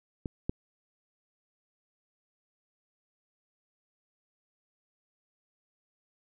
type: clicks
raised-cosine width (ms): 3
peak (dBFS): -21 / -16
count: 2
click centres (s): 0.258 / 0.495
effects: none